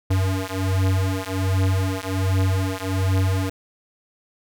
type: beating tone pair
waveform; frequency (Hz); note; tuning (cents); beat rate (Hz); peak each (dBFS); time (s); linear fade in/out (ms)
square; 94.1 / 95.4; F#2 / G2; +30 / -47; 1.3; -23; 0.1-3.5; 10
effects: none

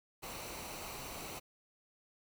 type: noise with comb filter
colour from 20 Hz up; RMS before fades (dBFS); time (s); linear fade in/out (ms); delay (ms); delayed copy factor
pink; -45; 0.22-1.4; 20; 0.59; -0.5
effects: none

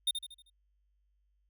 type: tone with echo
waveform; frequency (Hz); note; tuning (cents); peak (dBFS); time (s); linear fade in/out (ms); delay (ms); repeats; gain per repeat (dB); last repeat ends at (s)
square; 3646; A#7; -39; -27; 0.07-0.11; 5; 78; 5; -7; 0.5
effects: added 50 Hz sine -70 dBFS peak until 1.49 s

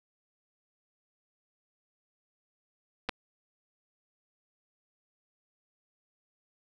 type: clicks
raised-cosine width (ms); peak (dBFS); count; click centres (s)
0.3; -16 / -15; 2; 3.089 / 3.093
effects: none

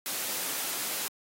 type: noise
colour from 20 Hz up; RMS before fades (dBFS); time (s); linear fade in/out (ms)
white; -33; 0.06-1.08; 0
effects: high-pass 200 Hz 12 dB/octave + AAC 48 kbps

